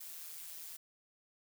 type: noise with amplitude modulation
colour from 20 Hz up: blue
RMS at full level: -45 dBFS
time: 0-0.77 s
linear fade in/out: 10 ms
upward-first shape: sine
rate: 163 Hz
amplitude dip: 60%
effects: none